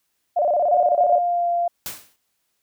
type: tone with vibrato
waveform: sine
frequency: 647 Hz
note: E5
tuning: 32 cents flat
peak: -16 dBFS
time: 0.36-1.19 s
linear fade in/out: 10 ms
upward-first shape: square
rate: 17 Hz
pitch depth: 150 cents each way
type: tone with pitch glide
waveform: sine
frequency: 716 to 692.8 Hz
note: F5 to F5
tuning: +43 to -14 cents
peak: -18 dBFS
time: 0.72-1.68 s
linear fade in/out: 5 ms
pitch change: -57 cents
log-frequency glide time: 0.89-1.49 s
type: noise with exponential decay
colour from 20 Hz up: white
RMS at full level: -27 dBFS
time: 1.86-2.16 s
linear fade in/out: 0 ms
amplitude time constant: 65 ms
effects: white hiss -72 dBFS RMS until 2.62 s